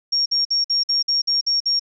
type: tone bursts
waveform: sine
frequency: 5550 Hz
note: F8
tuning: 12 cents flat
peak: -16 dBFS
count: 9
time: 0.12-1.796 s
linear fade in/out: 10 ms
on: 140 ms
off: 52 ms
effects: none